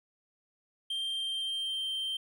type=tone with pitch glide; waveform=triangle; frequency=3167 to 3138 Hz; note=G7 to G7; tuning=+17 to +1 cents; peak=-30 dBFS; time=0.9-2.17 s; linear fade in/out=5 ms; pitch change=-16 cents; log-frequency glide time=1.1-1.92 s; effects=none